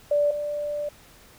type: tone pair in turn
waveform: sine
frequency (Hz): 584 / 588.7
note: D5 / D5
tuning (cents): -10 / +4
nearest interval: unison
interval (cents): 14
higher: second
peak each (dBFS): -18 / -26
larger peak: first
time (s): 0.11-0.31 / 0.31-0.89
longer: second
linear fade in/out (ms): 5
effects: pink hiss -52 dBFS RMS until 1.38 s